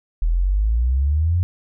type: exponential sweep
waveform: sine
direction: up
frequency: 39.4 to 91.5 Hz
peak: -15 dBFS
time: 0.22-1.43 s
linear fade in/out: 0 ms
effects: none